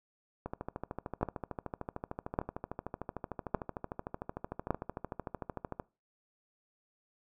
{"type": "two click trains", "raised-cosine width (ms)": 1, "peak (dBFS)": [-23, -14], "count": [72, 4], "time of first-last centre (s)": [[0.46, 5.798], [1.23, 4.706]], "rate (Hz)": [13.3, 0.863], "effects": ["noise-tail reverb RT60 0.3 s tail -22 dB re dry"]}